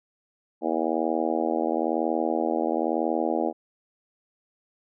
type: harmonic tone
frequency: 81 Hz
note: E2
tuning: 30 cents flat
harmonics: 3 / 4 / 5 / 6 / 7 / 8 / 9 / 10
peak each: -31 / -28 / -33 / -31 / -31 / -32 / -32 / -33 dBFS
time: 0.61-3.53 s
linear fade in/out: 50 ms
effects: none